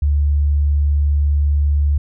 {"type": "tone", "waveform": "sine", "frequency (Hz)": 72.6, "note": "D2", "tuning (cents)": -19, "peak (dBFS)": -12, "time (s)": [0.02, 1.98], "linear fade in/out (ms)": 5, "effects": []}